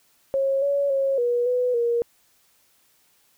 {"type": "tone with pitch steps", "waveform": "sine", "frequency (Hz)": [543, 564, 544, 482.4, 496.8, 471.6], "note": ["C#5", "C#5", "C#5", "B4", "B4", "A#4"], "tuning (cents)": [-36, 30, -33, -41, 10, 20], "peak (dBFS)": -19, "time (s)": [0.34, 2.02], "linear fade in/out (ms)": 0, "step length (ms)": 280, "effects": ["white hiss -62 dBFS RMS until 3.37 s"]}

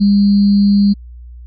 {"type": "tone with sample-and-hold", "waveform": "sine", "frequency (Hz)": 201.8, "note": "G#3", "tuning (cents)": -49, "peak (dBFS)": -7, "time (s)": [0, 0.94], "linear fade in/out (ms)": 20, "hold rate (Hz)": 4410, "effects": ["added 60 Hz sine -31 dBFS peak until 1.46 s", "resampled to 16000 Hz"]}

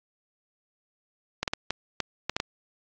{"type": "clicks", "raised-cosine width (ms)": 0.2, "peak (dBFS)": -9, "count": 8, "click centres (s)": [1.43, 1.478, 1.535, 1.706, 2.003, 2.296, 2.365, 2.401], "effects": ["low-pass 7000 Hz 12 dB/octave", "AAC 64 kbps"]}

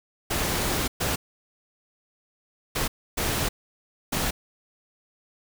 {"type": "noise bursts at uneven times", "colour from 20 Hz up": "pink", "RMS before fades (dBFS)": -26, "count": 5, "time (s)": [[0.3, 0.88], [1, 1.16], [2.75, 2.88], [3.17, 3.49], [4.12, 4.31]], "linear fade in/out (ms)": 10, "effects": []}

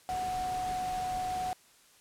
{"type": "tone in noise", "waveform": "sine", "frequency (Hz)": 738, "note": "F#5", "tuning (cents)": -5, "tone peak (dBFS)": -31, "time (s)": [0.09, 1.53], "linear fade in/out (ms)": 0, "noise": "pink", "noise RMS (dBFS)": -43, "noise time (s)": [0.09, 1.53], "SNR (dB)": 9, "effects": ["white hiss -61 dBFS RMS until 2 s", "low-pass 11000 Hz 12 dB/octave"]}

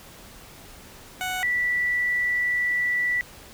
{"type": "tone pair in turn", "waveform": ["15% pulse", "sine"], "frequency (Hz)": [740, 1961.9], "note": ["F#5", "B6"], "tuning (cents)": [0, -12], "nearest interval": "octave + perfect fourth", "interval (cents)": 1688, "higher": "second", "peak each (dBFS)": [-20, -21], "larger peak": "first", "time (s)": [[1.21, 1.43], [1.43, 3.21]], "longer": "second", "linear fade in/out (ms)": 0, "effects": ["pink hiss -46 dBFS RMS until 3.53 s"]}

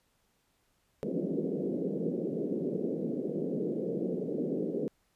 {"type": "band-pass noise", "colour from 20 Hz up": "white", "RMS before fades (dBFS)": -33, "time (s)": [1.03, 4.88], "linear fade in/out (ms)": 0, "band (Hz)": [160, 490], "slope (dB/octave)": 48, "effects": ["pink hiss -73 dBFS RMS until 5.15 s", "resampled to 32000 Hz"]}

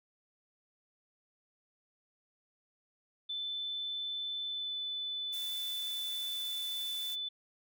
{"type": "tone with pitch glide", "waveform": "sine", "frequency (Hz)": [3520, 3500], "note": ["A7", "A7"], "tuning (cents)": [0, -10], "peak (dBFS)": -35, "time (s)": [3.29, 7.29], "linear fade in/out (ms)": 10, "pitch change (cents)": -10, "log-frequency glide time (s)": [4.46, 4.74]}
{"type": "noise", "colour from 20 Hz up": "blue", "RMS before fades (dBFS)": -46, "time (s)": [5.32, 7.16], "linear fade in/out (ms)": 20}
{"effects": []}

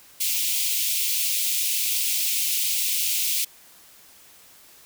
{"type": "high-pass noise", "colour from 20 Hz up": "white", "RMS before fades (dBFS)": -24, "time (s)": [0.2, 3.45], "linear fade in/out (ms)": 10, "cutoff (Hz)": 2300, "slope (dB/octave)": 48, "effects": ["white hiss -51 dBFS RMS until 4.85 s"]}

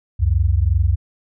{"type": "tone pair together", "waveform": "sine", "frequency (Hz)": [68, 90.64], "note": ["C#2", "F#2"], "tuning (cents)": [-33, -35], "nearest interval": "perfect fourth", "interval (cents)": 498, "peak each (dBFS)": -16, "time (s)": [0.19, 0.96], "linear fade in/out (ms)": 20, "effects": []}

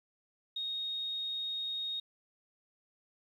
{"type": "tone", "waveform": "sine", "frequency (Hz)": 3729, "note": "A#7", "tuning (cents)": 0, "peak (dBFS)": -34, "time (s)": [0.56, 2], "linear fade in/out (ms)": 5, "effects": ["11-bit"]}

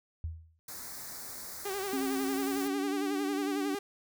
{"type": "tone with exponential decay", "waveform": "sine", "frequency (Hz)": 81, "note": "E2", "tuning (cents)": -30, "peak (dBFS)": -30, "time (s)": [0.24, 0.59], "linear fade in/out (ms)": 0, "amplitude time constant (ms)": 76}
{"type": "band-stop noise", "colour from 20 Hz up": "white", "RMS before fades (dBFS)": -43, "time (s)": [0.68, 2.68], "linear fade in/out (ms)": 5, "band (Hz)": [2100, 4100], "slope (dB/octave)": 48}
{"type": "tone with vibrato", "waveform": "sawtooth", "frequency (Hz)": 392, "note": "G4", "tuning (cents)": 0, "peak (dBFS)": -30, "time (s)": [1.65, 3.79], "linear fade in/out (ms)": 5, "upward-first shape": "sine", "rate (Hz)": 11, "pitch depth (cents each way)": 73}
{"type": "tone with pitch glide", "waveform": "sine", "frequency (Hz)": [270, 291.1], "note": ["C#4", "D4"], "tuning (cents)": [-45, -15], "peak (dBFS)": -31, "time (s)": [1.93, 3.75], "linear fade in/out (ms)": 2, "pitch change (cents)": 130, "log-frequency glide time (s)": [2.21, 3]}
{"effects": []}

